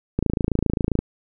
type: click train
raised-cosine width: 3 ms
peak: -7 dBFS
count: 23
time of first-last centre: 0.19-0.99 s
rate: 27.5 Hz
effects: none